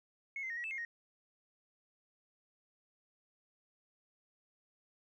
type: tone with pitch steps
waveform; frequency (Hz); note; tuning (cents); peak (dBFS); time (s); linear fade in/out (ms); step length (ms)
sine; 2186 / 2073 / 1858 / 1917 / 2634 / 2136 / 1868; C#7 / C7 / A#6 / A#6 / E7 / C7 / A#6; -25 / -17 / -6 / +48 / -2 / +35 / +3; -37; 0.36-0.85; 2; 70
effects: tanh soft clip ceiling -33 dBFS + 13-bit

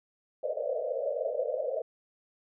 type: band-pass noise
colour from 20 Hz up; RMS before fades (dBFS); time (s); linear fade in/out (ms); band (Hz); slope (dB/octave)
white; -32; 0.43-1.82; 5; 470 to 640; 96
effects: none

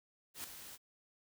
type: noise with ADSR envelope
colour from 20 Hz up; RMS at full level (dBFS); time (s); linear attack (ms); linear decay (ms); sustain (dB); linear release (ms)
white; -42; 0.34-0.78; 100; 4; -9; 39
effects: none

